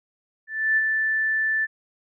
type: tone with ADSR envelope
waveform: sine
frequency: 1760 Hz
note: A6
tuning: in tune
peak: -16 dBFS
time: 0.47-1.67 s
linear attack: 300 ms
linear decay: 37 ms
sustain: -4 dB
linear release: 32 ms
effects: none